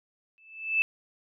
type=tone with exponential growth; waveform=sine; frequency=2632 Hz; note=E7; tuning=3 cents flat; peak=-18 dBFS; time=0.38-0.82 s; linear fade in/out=0 ms; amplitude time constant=94 ms; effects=none